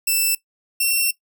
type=tone pair in turn; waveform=5% pulse; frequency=2660 / 2711 Hz; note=E7 / E7; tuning=+15 / +48 cents; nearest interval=unison; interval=33 cents; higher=second; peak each=-8 dBFS; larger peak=neither; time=0.07-0.35 / 0.8-1.11 s; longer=second; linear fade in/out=5 ms; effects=noise-tail reverb RT60 0.1 s tail -17 dB re dry